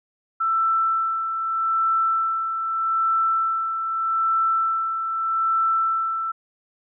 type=tone with tremolo; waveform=sine; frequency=1331 Hz; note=E6; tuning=16 cents sharp; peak=-17 dBFS; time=0.4-6.32 s; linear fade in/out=10 ms; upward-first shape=sine; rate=0.81 Hz; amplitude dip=50%; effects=none